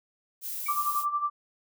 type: noise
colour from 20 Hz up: violet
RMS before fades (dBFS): -35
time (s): 0.41-1.06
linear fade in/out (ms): 50
type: tone with exponential decay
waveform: sine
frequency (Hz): 2287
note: D7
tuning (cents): -47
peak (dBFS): -33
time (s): 0.66-0.81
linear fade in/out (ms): 5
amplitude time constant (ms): 32
type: tone with tremolo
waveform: sine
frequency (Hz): 1174.7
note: D6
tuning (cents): 0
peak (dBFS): -23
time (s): 0.68-1.3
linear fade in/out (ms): 10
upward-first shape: sine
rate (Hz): 11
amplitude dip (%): 70
effects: none